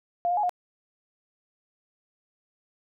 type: tone with pitch steps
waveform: sine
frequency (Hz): 698 / 712 / 836 / 717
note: F5 / F5 / G#5 / F5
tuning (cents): -1 / +33 / +11 / +45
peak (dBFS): -22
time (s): 0.25-0.494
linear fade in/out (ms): 0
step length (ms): 61
effects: none